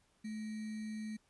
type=tone with sample-and-hold; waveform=sine; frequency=216.2 Hz; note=A3; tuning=30 cents flat; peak=-39 dBFS; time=0.24-1.17 s; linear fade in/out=10 ms; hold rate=2100 Hz; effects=pink hiss -73 dBFS RMS until 1.29 s + resampled to 24000 Hz